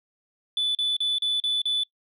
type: tone bursts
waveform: sine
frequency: 3482 Hz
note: A7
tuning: 19 cents flat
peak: -20 dBFS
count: 6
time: 0.57-1.835 s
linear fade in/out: 2 ms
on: 180 ms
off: 37 ms
effects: noise-tail reverb RT60 0.1 s tail -24 dB re dry + tanh soft clip ceiling -20 dBFS